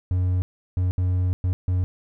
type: tone bursts at uneven times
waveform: triangle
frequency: 91 Hz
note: F#2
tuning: 28 cents flat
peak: -17 dBFS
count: 5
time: 0.11-0.42 / 0.77-0.91 / 0.98-1.33 / 1.44-1.53 / 1.68-1.84 s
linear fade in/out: 0 ms
effects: none